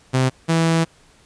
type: tone pair in turn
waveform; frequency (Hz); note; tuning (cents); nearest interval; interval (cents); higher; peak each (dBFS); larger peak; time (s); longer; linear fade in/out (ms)
sawtooth; 130 / 164.26; C3 / E3; -11 / -6; major third; 405; second; -11; neither; 0.13-0.3 / 0.48-0.85; second; 20
effects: pink hiss -53 dBFS RMS until 1.25 s + resampled to 22050 Hz